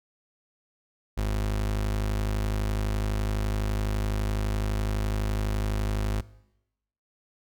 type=tone; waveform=35% pulse; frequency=51.91 Hz; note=G#1; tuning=in tune; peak=-23 dBFS; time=1.17-6.21 s; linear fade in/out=10 ms; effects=noise-tail reverb RT60 0.9 s tail -20 dB re dry